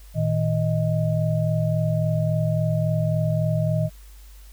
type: tone cluster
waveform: sine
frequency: 113.5 / 157.1 / 625 Hz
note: A#2 / D#3 / D#5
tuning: -46 / +17 / +8 cents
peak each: -23 / -22 / -27 dBFS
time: 0.14-3.9 s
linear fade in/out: 50 ms
effects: added 50 Hz sine -42 dBFS peak until 4.52 s + white hiss -54 dBFS RMS until 4.52 s